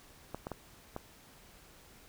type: clicks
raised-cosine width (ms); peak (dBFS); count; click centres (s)
1; -24; 4; 0.346 / 0.469 / 0.517 / 0.964
effects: pink hiss -58 dBFS RMS until 2.08 s